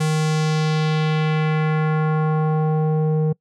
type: tone with low-pass filter sweep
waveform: square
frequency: 155.56 Hz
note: D#3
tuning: in tune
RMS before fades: -19 dBFS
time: 0-3.33 s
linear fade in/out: 10 ms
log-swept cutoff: 9100 to 450 Hz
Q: 1.4
effects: noise-tail reverb RT60 0.1 s tail -24 dB re dry